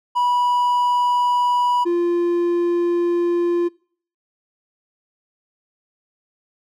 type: tone pair in turn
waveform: triangle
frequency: 978 / 346.7 Hz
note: B5 / F4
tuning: -17 / -13 cents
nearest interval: octave + tritone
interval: 1796 cents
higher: first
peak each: -14 dBFS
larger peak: neither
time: 0.15-1.85 / 1.85-3.69 s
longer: second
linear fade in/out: 20 ms
effects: noise-tail reverb RT60 0.5 s tail -24 dB re dry